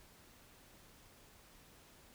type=silence; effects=pink hiss -62 dBFS RMS until 2.14 s